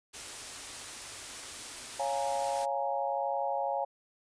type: band-stop noise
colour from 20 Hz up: white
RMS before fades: -42 dBFS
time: 0.13-2.66 s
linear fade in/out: 20 ms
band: 140 to 210 Hz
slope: 96 dB/octave
type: chord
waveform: sine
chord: Bb minor seventh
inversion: first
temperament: equal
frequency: 554.4 / 698.5 / 830.6 / 932.3 Hz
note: Db5 / F5 / Ab5 / Bb5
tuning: 0 / 0 / 0 / 0 cents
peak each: -34 / -35 / -33 / -39 dBFS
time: 1.99-3.85 s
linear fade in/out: 10 ms
effects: resampled to 22050 Hz